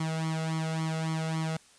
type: tone with flanger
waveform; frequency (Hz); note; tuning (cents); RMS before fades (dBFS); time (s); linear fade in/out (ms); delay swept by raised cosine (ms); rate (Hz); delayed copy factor
sawtooth; 160.2; E3; -49; -31; 0-1.57; 5; 0.92 to 1.49; 3.6; +0.8
effects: white hiss -58 dBFS RMS until 1.78 s + resampled to 22050 Hz